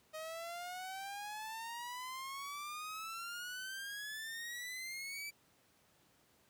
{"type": "exponential sweep", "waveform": "sawtooth", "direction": "up", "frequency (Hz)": [622.3, 2333], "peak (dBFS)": -39, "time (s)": [0.13, 5.31], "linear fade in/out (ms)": 20, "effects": ["pink hiss -70 dBFS RMS until 6.49 s", "high-pass 100 Hz 12 dB/octave"]}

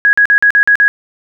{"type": "tone bursts", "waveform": "sine", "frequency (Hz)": 1661.2, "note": "G#6", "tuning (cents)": 0, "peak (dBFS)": -5, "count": 7, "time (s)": [0.05, 0.88], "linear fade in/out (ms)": 0, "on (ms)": 80, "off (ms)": 45, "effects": []}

